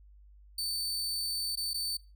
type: tone with dropouts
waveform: sawtooth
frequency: 4542 Hz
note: C#8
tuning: 41 cents sharp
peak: -29 dBFS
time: 0.58-1.97 s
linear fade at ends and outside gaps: 5 ms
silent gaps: 1.556-1.572 / 1.734-1.742 s
effects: noise-tail reverb RT60 0.3 s tail -22 dB re dry + added 50 Hz sine -53 dBFS peak until 2.15 s